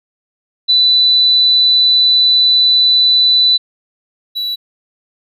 sine / triangle tone pair in turn, 3985 / 3935 Hz, B7 / B7, +15 / -7 cents, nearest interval unison, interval 22 cents, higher first, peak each -7 / -15 dBFS, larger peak first, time 0.68-3.58 / 4.35-4.56 s, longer first, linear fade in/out 20 ms, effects none

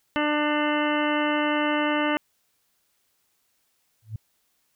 harmonic tone, 298.1 Hz, D4, 26 cents sharp, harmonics 1 / 2 / 3 / 4 / 5 / 6 / 7 / 9 / 10, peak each -25 / -28 / -30 / -31 / -32 / -33 / -33 / -35 / -35 dBFS, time 0.16-2.17 s, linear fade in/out 0 ms
sine tone with exponential growth, 109.2 Hz, A2, 13 cents flat, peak -25 dBFS, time 4.02-4.16 s, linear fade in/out 5 ms, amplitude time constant 30 ms
effects white hiss -70 dBFS RMS until 4.75 s

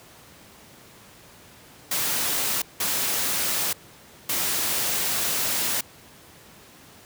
white noise bursts at uneven times, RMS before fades -25 dBFS, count 3, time 1.91-2.62 / 2.8-3.73 / 4.29-5.81 s, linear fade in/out 5 ms, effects pink hiss -49 dBFS RMS until 7.05 s + high-pass 80 Hz 12 dB/octave

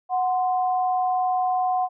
sine tone pair together, 737.5 / 1040 Hz, F#5 / C6, -6 / -11 cents, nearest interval tritone, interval 595 cents, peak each -20 / -30 dBFS, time 0.09-1.89 s, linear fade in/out 50 ms, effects none

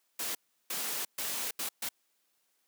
white noise bursts at uneven times, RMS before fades -35 dBFS, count 5, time 0.19-0.35 / 0.7-1.05 / 1.18-1.51 / 1.59-1.69 / 1.82-1.89 s, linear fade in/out 5 ms, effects white hiss -75 dBFS RMS until 2.67 s + high-pass 200 Hz 12 dB/octave

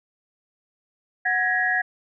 sine tone cluster, 737 / 1662 / 1898 Hz, F#5 / G#6 / A#6, -7 / +1 / +31 cents, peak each -27 / -22 / -24 dBFS, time 1.25-1.82 s, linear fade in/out 10 ms, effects none

